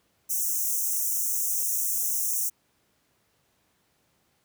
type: high-pass noise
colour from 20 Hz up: white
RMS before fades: -27 dBFS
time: 0.29-2.5 s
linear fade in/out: 20 ms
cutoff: 5700 Hz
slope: 96 dB/octave
effects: pink hiss -69 dBFS RMS until 4.44 s + high-pass 80 Hz 12 dB/octave